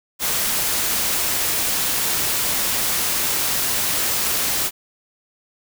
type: noise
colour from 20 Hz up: white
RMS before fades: -21 dBFS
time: 0.19-4.71 s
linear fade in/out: 50 ms
effects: none